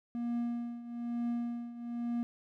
triangle tone with tremolo, 237.3 Hz, A#3, 31 cents sharp, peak -28 dBFS, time 0.15-2.23 s, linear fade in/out 0 ms, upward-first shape triangle, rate 1.1 Hz, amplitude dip 80%, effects none

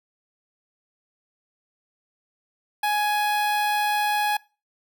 sawtooth tone with notch filter, 835 Hz, G#5, 9 cents sharp, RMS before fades -23 dBFS, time 2.83-4.37 s, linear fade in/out 5 ms, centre 6700 Hz, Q 1.2, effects noise-tail reverb RT60 0.3 s tail -22 dB re dry

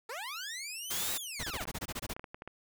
15% pulse linear two-way sweep, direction up then down, 415.3 to 3881 to 547 Hz, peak -32 dBFS, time 0.09-1.63 s, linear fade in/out 5 ms, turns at 1.13 s
white noise, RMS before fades -35 dBFS, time 0.9-1.18 s, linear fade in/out 10 ms
pink noise bursts, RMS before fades -38 dBFS, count 11, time 1.39-2.137 s, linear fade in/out 10 ms, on 47 ms, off 23 ms
clicks, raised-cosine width 0.5 ms, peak -28 dBFS, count 10, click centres 1.654 / 1.685 / 1.755 / 1.83 / 2.165 / 2.195 / 2.242 / 2.345 / 2.421 / 2.476 s
effects none

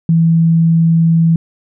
sine tone, 164.81 Hz, E3, in tune, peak -7 dBFS, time 0.09-1.36 s, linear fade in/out 2 ms, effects none

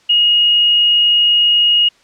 sine tone, 2874 Hz, F7, 49 cents sharp, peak -8 dBFS, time 0.09-1.89 s, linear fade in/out 10 ms, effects white hiss -51 dBFS RMS until 2.03 s + low-pass 5000 Hz 12 dB/octave

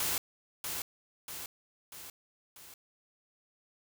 white noise with echo, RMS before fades -32 dBFS, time 0-0.18 s, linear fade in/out 2 ms, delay 640 ms, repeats 4, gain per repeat -5 dB, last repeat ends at 2.74 s, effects none

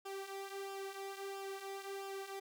sawtooth tone with flanger, 391.7 Hz, G4, 1 cent flat, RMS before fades -45 dBFS, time 0.05-2.4 s, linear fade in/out 10 ms, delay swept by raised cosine 0.48 to 3.28 ms, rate 1.5 Hz, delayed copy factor -0.65, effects none

